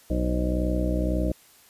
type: harmonic tone with a mistuned harmonic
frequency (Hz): 61.74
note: B1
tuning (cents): 0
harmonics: 1 / 2 / 3 / 4 / 5 / 6 / 8 / 9 / 10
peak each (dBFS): -25 / -36 / -30 / -37 / -29 / -38 / -34 / -40 / -33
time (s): 0.1-1.32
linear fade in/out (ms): 5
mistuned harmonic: 8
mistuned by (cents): +73
effects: white hiss -55 dBFS RMS until 1.69 s + resampled to 32000 Hz